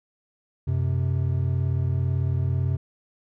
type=tone pair together; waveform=triangle; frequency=91.92 / 130 Hz; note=F#2 / C3; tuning=-11 / -11 cents; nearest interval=tritone; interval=600 cents; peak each=-22 dBFS; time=0.67-2.77 s; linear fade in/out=10 ms; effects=none